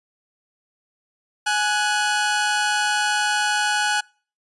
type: tone pair together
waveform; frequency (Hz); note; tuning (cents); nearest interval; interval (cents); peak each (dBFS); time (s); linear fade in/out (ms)
sawtooth; 835.9 / 1476; G#5 / F#6; +11 / -5; minor seventh; 984; -18 / -18; 1.46-4.01; 10
effects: noise-tail reverb RT60 0.4 s tail -26 dB re dry + resampled to 24000 Hz